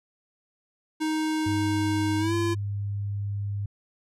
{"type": "tone with pitch glide", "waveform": "square", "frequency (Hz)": [312.4, 340.7], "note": ["D#4", "F4"], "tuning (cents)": [7, -43], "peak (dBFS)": -25, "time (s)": [1, 2.55], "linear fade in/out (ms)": 20, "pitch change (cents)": 150, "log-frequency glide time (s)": [2.19, 2.34]}
{"type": "tone", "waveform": "sine", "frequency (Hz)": 101.2, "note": "G#2", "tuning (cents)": -44, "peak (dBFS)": -27, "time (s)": [1.46, 3.66], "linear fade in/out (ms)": 5}
{"effects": ["low-pass 10000 Hz 12 dB/octave"]}